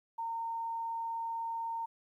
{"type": "tone", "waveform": "sine", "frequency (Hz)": 916, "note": "A#5", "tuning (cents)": -31, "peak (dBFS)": -34, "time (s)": [0.18, 1.86], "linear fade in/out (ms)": 10, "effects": ["12-bit"]}